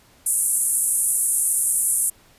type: band-pass noise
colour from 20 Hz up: pink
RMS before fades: -21 dBFS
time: 0.26-2.1 s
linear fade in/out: 5 ms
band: 8800 to 11000 Hz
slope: 48 dB/octave
effects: pink hiss -54 dBFS RMS until 2.38 s + resampled to 32000 Hz